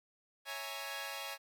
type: chord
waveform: 10% pulse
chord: A# half-diminished seventh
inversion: first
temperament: equal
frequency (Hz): 554.4 / 659.3 / 830.6 / 932.3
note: C#5 / E5 / G#5 / A#5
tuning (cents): 0 / 0 / 0 / 0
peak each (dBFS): -37 / -39 / -36 / -40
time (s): 0.45-1.38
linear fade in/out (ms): 50
effects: none